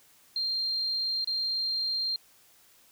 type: tone with dropouts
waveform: sine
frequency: 4186 Hz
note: C8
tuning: in tune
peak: -27 dBFS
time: 0.36-2.16 s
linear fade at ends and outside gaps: 2 ms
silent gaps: 1.245-1.273 s
effects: white hiss -60 dBFS RMS until 2.91 s